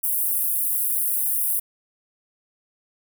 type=high-pass noise; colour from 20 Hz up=pink; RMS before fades=-23 dBFS; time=0.03-1.6 s; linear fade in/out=10 ms; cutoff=10000 Hz; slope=48 dB/octave; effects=none